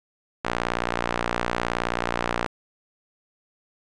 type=tone with band-pass filter; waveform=sawtooth; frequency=59.1 Hz; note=A#1; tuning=24 cents sharp; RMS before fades=-27 dBFS; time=0.44-2.47 s; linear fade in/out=10 ms; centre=1300 Hz; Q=0.73; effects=resampled to 24000 Hz + 8-bit